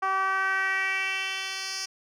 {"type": "tone with band-pass filter sweep", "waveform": "10% pulse", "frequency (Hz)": 383.7, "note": "G4", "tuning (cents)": -37, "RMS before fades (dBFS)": -28, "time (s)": [0.02, 1.86], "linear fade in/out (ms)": 10, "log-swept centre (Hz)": [1000, 5200], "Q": 2.8, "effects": []}